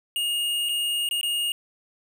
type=tone with dropouts; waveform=square; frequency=2850 Hz; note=F7; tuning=34 cents sharp; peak=-24 dBFS; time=0.16-1.52 s; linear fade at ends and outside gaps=1 ms; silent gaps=0.688-0.692 / 1.089-1.111 / 1.212-1.231 s; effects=none